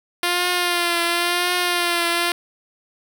5% pulse tone with vibrato, 349.2 Hz, F4, in tune, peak -7 dBFS, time 0.23-2.32 s, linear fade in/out 2 ms, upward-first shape triangle, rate 0.95 Hz, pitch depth 44 cents each way, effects none

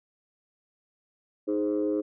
sine chord, Ab major, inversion second, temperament equal, 311.1 / 415.3 / 523.3 Hz, Eb4 / Ab4 / C5, 0 / 0 / 0 cents, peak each -26 / -28 / -31 dBFS, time 1.47-2.02 s, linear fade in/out 20 ms, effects tanh soft clip ceiling -18 dBFS

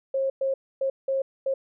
sine tone bursts at uneven times, 538 Hz, C5, 48 cents sharp, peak -22 dBFS, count 5, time 0.14-0.3 / 0.41-0.54 / 0.81-0.9 / 1.08-1.22 / 1.46-1.54 s, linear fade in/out 5 ms, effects none

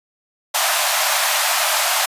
pink high-pass noise, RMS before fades -18 dBFS, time 0.54-2.06 s, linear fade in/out 10 ms, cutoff 600 Hz, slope 96 dB/octave, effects resampled to 32000 Hz

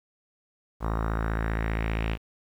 sawtooth tone with low-pass filter sweep, 55.1 Hz, A1, 3 cents sharp, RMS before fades -28 dBFS, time 0.8-2.18 s, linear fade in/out 50 ms, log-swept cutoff 1100 to 2800 Hz, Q 3, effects 9-bit

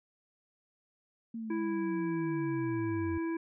sine linear sweep, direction down, 230.8 to 85 Hz, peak -36 dBFS, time 1.34-3.18 s, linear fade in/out 5 ms
harmonic tone, 330 Hz, E4, 2 cents sharp, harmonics 1 / 3 / 5 / 7, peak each -31 / -44 / -47 / -50 dBFS, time 1.5-3.37 s, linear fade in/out 5 ms
effects none

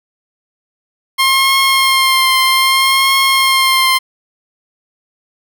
15% pulse tone with vibrato, 1064 Hz, C6, 29 cents sharp, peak -3 dBFS, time 1.18-3.99 s, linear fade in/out 20 ms, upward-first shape triangle, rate 0.63 Hz, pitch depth 26 cents each way, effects none

